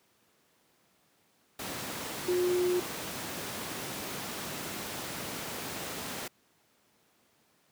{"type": "tone in noise", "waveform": "sine", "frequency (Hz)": 359, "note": "F4", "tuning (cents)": 48, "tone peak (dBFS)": -25, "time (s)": [2.28, 2.8], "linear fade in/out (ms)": 5, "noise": "pink", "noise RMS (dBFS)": -37, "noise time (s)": [1.59, 6.28], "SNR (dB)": 9, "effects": ["pink hiss -68 dBFS RMS until 7.71 s", "high-pass 150 Hz 12 dB/octave"]}